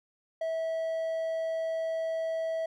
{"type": "tone", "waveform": "triangle", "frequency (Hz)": 650, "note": "E5", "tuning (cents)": -24, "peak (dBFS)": -27, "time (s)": [0.41, 2.66], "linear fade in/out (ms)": 5, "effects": []}